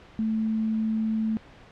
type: tone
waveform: sine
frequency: 220 Hz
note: A3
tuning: in tune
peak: -23 dBFS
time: 0.19-1.37 s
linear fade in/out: 0 ms
effects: pink hiss -50 dBFS RMS until 1.71 s + low-pass 3000 Hz 12 dB/octave